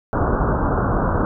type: low-pass noise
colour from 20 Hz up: pink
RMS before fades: -19 dBFS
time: 0.13-1.25 s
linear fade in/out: 0 ms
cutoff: 1500 Hz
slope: 96 dB/octave
effects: none